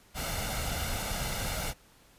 pink noise with comb filter, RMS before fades -33 dBFS, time 0.14-1.74 s, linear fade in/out 50 ms, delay 1.4 ms, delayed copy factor +0.6, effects pink hiss -60 dBFS RMS until 2.18 s + resampled to 32000 Hz

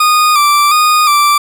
40% pulse tone with vibrato, 1201 Hz, D6, 38 cents sharp, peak -6 dBFS, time 0-1.38 s, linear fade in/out 5 ms, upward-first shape square, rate 1.4 Hz, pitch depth 44 cents each way, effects none

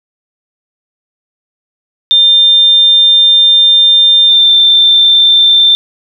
sine tone with pitch glide, 3600 to 3571 Hz, A7 to A7, +39 to +25 cents, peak -3 dBFS, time 2.11-5.75 s, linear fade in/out 0 ms, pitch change -14 cents, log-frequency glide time 4.26-4.51 s, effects 7-bit

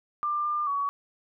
sine tone with pitch steps, 1191 / 1198 / 1128 Hz, D6 / D6 / C#6, +24 / +34 / +30 cents, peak -25 dBFS, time 0.23-0.89 s, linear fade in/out 0 ms, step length 220 ms, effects none

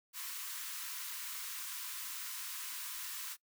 white high-pass noise, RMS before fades -43 dBFS, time 0.13-3.37 s, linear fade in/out 50 ms, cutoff 950 Hz, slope 96 dB/octave, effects noise-tail reverb RT60 0.1 s tail -21 dB re dry

